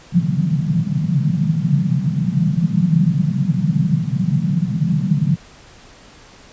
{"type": "band-pass noise", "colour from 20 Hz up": "white", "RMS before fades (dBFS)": -17, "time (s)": [0.12, 5.36], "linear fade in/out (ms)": 20, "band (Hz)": [140, 180], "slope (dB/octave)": 48, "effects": ["pink hiss -44 dBFS RMS until 6.52 s", "resampled to 16000 Hz"]}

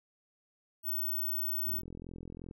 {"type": "tone", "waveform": "sine", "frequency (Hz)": 15810, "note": "B9", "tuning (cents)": 1, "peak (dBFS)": -31, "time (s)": [0.83, 1.82], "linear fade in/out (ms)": 50}
{"type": "click train", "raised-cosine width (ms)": 3, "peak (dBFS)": -32, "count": 37, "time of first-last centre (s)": [1.67, 2.511], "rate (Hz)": 42.8}
{"effects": []}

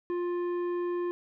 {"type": "tone with tanh clipping", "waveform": "sine", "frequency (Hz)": 351.3, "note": "F4", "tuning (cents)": 10, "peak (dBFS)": -30, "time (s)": [0.1, 1.11], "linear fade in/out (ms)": 0, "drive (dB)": 10, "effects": []}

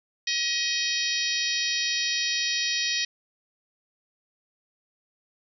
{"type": "harmonic tone with a mistuned harmonic", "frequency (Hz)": 634, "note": "D#5", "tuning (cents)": 32, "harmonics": [3, 4, 5, 6, 7, 8, 9], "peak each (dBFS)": [-32, -32, -32, -32, -32, -32, -32], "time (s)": [0.27, 3.05], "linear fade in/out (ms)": 5, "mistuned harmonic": 4, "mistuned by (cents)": -17, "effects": []}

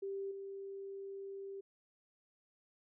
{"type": "tone with level steps", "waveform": "sine", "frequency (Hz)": 392.6, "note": "G4", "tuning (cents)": 3, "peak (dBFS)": [-38, -43], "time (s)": [0.02, 1.61], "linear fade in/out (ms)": 10, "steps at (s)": 0.31, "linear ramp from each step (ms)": 5, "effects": []}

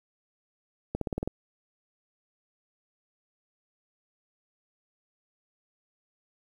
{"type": "accelerating click train", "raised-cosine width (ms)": 2, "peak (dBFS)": -16, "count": 7, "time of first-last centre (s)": [0.95, 1.276], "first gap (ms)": 63, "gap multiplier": 0.94, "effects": ["9-bit"]}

